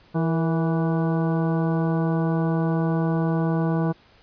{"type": "harmonic tone with a mistuned harmonic", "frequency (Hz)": 164.2, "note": "E3", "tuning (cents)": -6, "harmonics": [1, 2, 3, 4, 5, 6, 7, 9], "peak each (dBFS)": [-21, -27, -31, -33, -35, -37, -38, -40], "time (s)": [0.14, 3.93], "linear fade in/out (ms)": 20, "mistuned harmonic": 3, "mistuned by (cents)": -56, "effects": ["pink hiss -55 dBFS RMS until 4.22 s", "resampled to 11025 Hz"]}